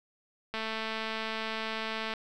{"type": "click train", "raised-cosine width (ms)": 0.3, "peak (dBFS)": -19, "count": 354, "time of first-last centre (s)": [0.54, 2.137], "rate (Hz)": 221, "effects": []}